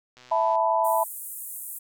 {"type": "click train", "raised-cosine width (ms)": 0.2, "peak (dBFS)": -32, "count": 49, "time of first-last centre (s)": [0.17, 0.554], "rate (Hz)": 125}
{"type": "chord", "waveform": "sine", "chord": "E suspended fourth", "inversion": "none", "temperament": "just", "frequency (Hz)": [659.3, 879, 988.9], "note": ["E5", "A5", "B5"], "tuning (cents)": [0, -2, 2], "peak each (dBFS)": -24, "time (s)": [0.31, 1.04], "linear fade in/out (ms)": 10}
{"type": "band-pass noise", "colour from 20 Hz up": "white", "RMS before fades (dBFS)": -37, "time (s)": [0.84, 1.79], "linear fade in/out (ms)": 10, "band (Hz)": [8200, 16000], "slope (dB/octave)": 48}
{"effects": []}